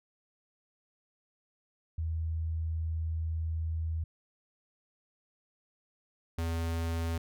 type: tone pair in turn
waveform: sine / square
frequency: 80.8 / 82.93 Hz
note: E2 / E2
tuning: -34 / +11 cents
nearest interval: unison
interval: 45 cents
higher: second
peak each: -30 / -31 dBFS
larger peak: first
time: 1.98-4.04 / 6.38-7.18 s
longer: first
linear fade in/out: 5 ms
effects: none